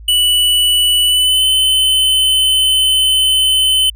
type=tone with pitch glide; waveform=square; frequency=2960 to 3045 Hz; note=F#7 to F#7; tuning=0 to +49 cents; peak=-10 dBFS; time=0.08-3.9 s; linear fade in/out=5 ms; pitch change=+49 cents; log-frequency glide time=1.04-1.44 s; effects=added 54 Hz sine -31 dBFS peak until 3.95 s